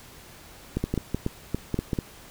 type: clicks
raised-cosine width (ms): 3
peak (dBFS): -12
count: 11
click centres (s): 0.77 / 0.84 / 0.94 / 0.977 / 1.146 / 1.264 / 1.546 / 1.743 / 1.79 / 1.932 / 1.988
effects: pink hiss -48 dBFS RMS until 2.3 s